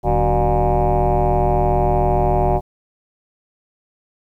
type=tone with frequency modulation; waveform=sine; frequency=374.1 Hz; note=F#4; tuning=19 cents sharp; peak=-12 dBFS; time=0.03-2.61 s; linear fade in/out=50 ms; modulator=113 Hz; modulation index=4.1; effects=tanh soft clip ceiling -9 dBFS + 9-bit